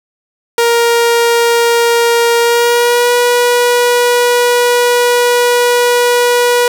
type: tone with pitch glide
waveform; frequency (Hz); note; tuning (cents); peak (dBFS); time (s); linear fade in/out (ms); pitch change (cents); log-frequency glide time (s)
sawtooth; 469 to 485.5; A#4 to B4; +11 to -30; -4; 0.58-6.68; 2; +59; 2.4-3.12
effects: none